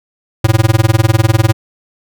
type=tone with tremolo; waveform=square; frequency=110.4 Hz; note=A2; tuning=6 cents sharp; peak=-5 dBFS; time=0.44-1.53 s; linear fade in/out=5 ms; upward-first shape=sine; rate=20 Hz; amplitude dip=100%; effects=none